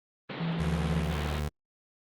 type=band-pass noise; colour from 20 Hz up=pink; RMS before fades=-38 dBFS; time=0.29-1.4 s; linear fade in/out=10 ms; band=130 to 3900 Hz; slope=48 dB/octave
type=tone with tremolo; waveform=triangle; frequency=166.1 Hz; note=E3; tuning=13 cents sharp; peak=-26 dBFS; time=0.4-1.15 s; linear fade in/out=10 ms; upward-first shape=square; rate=4 Hz; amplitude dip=25%
type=tone; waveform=25% pulse; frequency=74.7 Hz; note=D2; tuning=30 cents sharp; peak=-26 dBFS; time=0.59-1.49 s; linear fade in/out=10 ms
effects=Opus 24 kbps